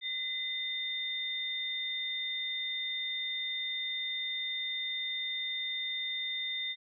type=tone pair together; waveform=sine; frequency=2036 / 3625 Hz; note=C7 / A#7; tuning=-48 / -49 cents; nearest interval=minor seventh; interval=999 cents; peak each=-38 / -34 dBFS; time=0.01-6.76 s; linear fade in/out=50 ms; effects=none